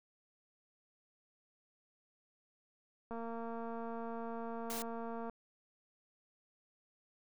click train, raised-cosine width 1 ms, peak -31 dBFS, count 504, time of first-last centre 3.11-5.297 s, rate 230 Hz
white noise, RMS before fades -43 dBFS, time 4.7-4.82 s, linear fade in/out 0 ms
effects none

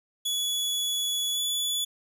sawtooth tone with pitch glide, 3397 to 3436 Hz, G#7 to A7, +38 to -42 cents, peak -23 dBFS, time 0.25-1.85 s, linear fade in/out 10 ms, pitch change +20 cents, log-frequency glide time 1.33-1.39 s, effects none

